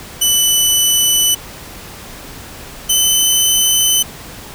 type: tone pair in turn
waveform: 15% pulse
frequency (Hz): 2986 / 3031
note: F#7 / F#7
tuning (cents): +15 / +41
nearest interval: unison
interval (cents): 26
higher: second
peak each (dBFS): -3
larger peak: neither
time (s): 0.21-1.35 / 2.89-4.03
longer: neither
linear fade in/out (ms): 10
effects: pink hiss -33 dBFS RMS until 4.54 s